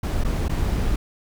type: noise with dropouts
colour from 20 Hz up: brown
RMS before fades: -22 dBFS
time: 0.03-0.96 s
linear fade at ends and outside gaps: 5 ms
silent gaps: 0.238-0.247 / 0.483-0.494 s
effects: none